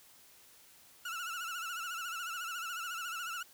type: tone with vibrato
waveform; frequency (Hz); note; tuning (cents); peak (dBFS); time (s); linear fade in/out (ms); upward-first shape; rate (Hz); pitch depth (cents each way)
30% pulse; 1384; F6; -16; -35; 1.05-3.43; 5; sine; 14; 98
effects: white hiss -60 dBFS RMS until 3.53 s